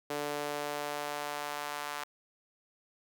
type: tone with high-pass filter sweep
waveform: sawtooth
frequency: 146.6 Hz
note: D3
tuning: 3 cents flat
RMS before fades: -37 dBFS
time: 0.1-2.04 s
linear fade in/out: 5 ms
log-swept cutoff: 440 to 1000 Hz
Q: 1.4
effects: none

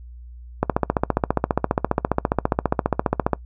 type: click train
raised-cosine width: 1 ms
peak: -3 dBFS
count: 41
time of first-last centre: 0.63-3.333 s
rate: 14.8 Hz
effects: noise-tail reverb RT60 0.1 s tail -22 dB re dry + added 60 Hz sine -37 dBFS peak until 3.45 s

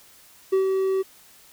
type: tone with ADSR envelope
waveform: triangle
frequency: 382.6 Hz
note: G4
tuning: 42 cents flat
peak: -14 dBFS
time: 0.52-1.03 s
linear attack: 13 ms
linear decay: 110 ms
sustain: -4 dB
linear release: 20 ms
effects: white hiss -52 dBFS RMS until 1.52 s

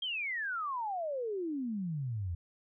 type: exponential sweep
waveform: sine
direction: down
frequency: 3254 to 81.5 Hz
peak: -33 dBFS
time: 0.02-2.35 s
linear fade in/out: 5 ms
effects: none

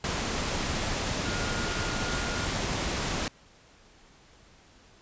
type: tone in noise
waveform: sine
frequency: 1424 Hz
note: F6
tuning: 33 cents sharp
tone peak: -37 dBFS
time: 1.25-2.46 s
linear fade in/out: 2 ms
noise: pink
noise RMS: -30 dBFS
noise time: 0.04-3.28 s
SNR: -10 dB
effects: pink hiss -57 dBFS RMS until 5.01 s + resampled to 16000 Hz

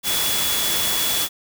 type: tone in noise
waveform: sine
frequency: 3400 Hz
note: G#7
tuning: 40 cents sharp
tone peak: -25 dBFS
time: 0.03-1.29 s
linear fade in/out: 50 ms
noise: white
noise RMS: -22 dBFS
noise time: 0.03-1.29 s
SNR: -6 dB
effects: none

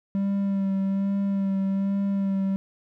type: tone with vibrato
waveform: triangle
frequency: 196 Hz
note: G3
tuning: in tune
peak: -20 dBFS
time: 0.15-2.56 s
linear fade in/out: 0 ms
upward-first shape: sine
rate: 1.2 Hz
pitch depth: 22 cents each way
effects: none

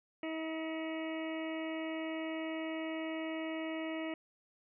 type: harmonic tone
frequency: 320 Hz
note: D#4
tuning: 49 cents sharp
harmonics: 1 / 2 / 3 / 4 / 6 / 7 / 8 / 9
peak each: -38 / -42 / -51 / -52 / -49 / -48 / -54 / -52 dBFS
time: 0.23-4.14 s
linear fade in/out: 2 ms
effects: none

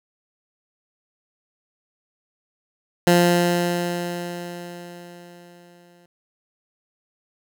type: tone with exponential decay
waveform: 15% pulse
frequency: 174.61 Hz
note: F3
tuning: in tune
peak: -6 dBFS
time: 3.07-6.06 s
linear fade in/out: 2 ms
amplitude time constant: 650 ms
effects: none

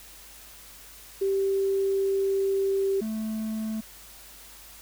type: tone pair in turn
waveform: sine / triangle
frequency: 390 / 218.9 Hz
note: G4 / A3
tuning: -9 / -9 cents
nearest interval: minor seventh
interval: 1000 cents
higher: first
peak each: -22 / -26 dBFS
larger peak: first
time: 1.21-3.01 / 3.01-3.81 s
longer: first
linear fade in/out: 10 ms
effects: added 50 Hz sine -55 dBFS peak until 4.81 s + white hiss -48 dBFS RMS until 4.81 s

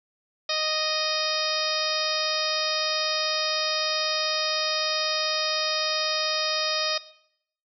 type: harmonic tone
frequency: 621 Hz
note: D#5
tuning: 3 cents flat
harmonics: 1 / 2 / 3 / 4 / 5 / 6 / 7 / 8 / 9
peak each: -31 / -33 / -36 / -33 / -36 / -30 / -34 / -30 / -35 dBFS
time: 0.49-6.98 s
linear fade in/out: 5 ms
effects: noise-tail reverb RT60 0.7 s tail -17 dB re dry

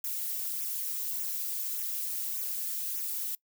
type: noise with flanger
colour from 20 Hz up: violet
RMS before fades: -34 dBFS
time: 0.04-3.35 s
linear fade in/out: 2 ms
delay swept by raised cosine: 0.22 to 4.32 ms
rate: 1.7 Hz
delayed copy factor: -0.8
effects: noise-tail reverb RT60 0.1 s tail -23 dB re dry

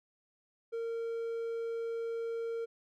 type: tone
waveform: triangle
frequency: 460 Hz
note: A#4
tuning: 23 cents flat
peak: -32 dBFS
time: 0.72-2.66 s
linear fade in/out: 20 ms
effects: none

